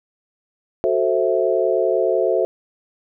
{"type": "chord", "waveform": "sine", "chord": "F# half-diminished seventh", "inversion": "none", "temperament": "equal with one note detuned", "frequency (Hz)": [370, 440, 526, 659.3], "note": ["F#4", "A4", "C5", "E5"], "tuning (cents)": [0, 0, 9, 0], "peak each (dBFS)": -21, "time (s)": [0.84, 2.45], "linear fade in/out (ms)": 0, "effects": []}